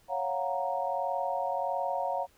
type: chord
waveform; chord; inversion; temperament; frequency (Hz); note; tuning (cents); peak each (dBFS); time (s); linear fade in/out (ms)
sine; Gb major seventh; second; equal; 554.4 / 698.5 / 740 / 932.3; Db5 / F5 / Gb5 / Bb5; 0 / 0 / 0 / 0; -34; 0.08-2.27; 50
effects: pink hiss -64 dBFS RMS until 2.37 s